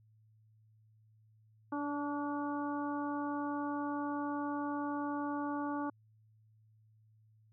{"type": "harmonic tone with a mistuned harmonic", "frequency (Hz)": 289.8, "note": "D4", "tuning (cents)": -23, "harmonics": [1, 2, 3, 4, 5], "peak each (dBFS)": [-36, -45, -41, -43, -48], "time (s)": [1.72, 5.9], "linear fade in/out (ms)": 5, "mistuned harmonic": 4, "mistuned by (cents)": -21, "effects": ["added 109 Hz sine -63 dBFS peak until 7.52 s"]}